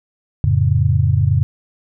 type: chord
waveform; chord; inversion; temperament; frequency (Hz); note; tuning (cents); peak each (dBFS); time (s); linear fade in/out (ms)
sine; F augmented; none; equal with one note detuned; 88.58 / 110 / 138.59; F2 / A2 / C#3; +25 / 0 / 0; -16; 0.44-1.43; 0
effects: none